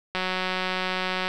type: click train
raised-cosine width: 0.3 ms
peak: -11 dBFS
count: 210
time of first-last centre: 0.15-1.28 s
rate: 185 Hz
effects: none